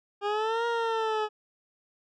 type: linear two-way sweep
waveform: 20% pulse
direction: up then down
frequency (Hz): 403.3 to 471.6 to 423.4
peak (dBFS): -21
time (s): 0.21-1.29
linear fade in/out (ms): 50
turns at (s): 0.66
effects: low-pass 3000 Hz 12 dB/octave